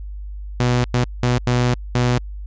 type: tone bursts at uneven times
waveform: sawtooth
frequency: 123 Hz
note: B2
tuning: 7 cents flat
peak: -11 dBFS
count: 5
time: 0.6-0.84 / 0.94-1.04 / 1.23-1.38 / 1.47-1.74 / 1.95-2.18 s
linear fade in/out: 0 ms
effects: added 50 Hz sine -28 dBFS peak until 2.46 s + resampled to 16000 Hz